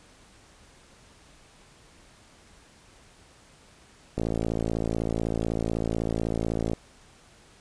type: click train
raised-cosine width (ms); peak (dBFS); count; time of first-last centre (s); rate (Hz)
2; -14; 144; 4.18-6.734; 56
effects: pink hiss -55 dBFS RMS until 7.6 s + resampled to 22050 Hz